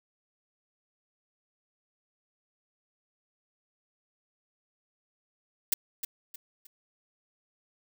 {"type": "noise with echo", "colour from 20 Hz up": "blue", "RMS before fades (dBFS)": -24, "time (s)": [5.72, 5.74], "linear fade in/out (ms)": 5, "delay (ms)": 310, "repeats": 3, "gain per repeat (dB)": -9, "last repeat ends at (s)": 6.67, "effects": []}